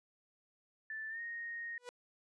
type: tone with pitch glide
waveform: sine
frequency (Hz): 1760 to 1862.5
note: A6 to A#6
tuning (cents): 0 to -2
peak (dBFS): -40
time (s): 0.9-1.78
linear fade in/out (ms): 2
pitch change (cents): +98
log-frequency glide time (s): 1.09-1.2
type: tone with exponential growth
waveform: sawtooth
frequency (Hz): 490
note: B4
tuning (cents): -14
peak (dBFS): -37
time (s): 1.77-1.89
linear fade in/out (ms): 0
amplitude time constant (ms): 24
effects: resampled to 22050 Hz